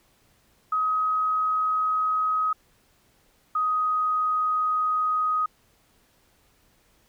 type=tone pair in turn; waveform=sine; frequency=1265 / 1252.6 Hz; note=D#6 / D#6; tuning=+28 / +11 cents; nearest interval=unison; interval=17 cents; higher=first; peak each=-21 dBFS; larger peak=neither; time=0.72-2.53 / 3.55-5.46 s; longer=second; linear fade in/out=5 ms; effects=pink hiss -63 dBFS RMS until 7.08 s